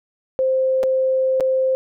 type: tone with dropouts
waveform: sine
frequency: 523.3 Hz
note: C5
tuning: in tune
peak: -15 dBFS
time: 0.39-1.75 s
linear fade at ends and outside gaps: 0 ms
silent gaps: 0.831-0.836 / 1.4-1.407 s
effects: none